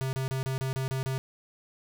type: tone bursts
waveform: square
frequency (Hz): 132.4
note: C3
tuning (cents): +21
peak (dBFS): -29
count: 8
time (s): 0.01-1.18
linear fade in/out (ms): 0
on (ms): 120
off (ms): 30
effects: none